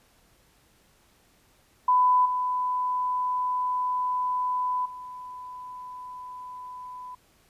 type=tone with level steps; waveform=sine; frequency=1000 Hz; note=B5; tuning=21 cents sharp; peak=-17 / -24 / -37 dBFS; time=1.88-7.15 s; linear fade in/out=5 ms; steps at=2.25 / 4.85 s; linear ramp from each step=10 ms; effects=pink hiss -62 dBFS RMS until 7.49 s + resampled to 32000 Hz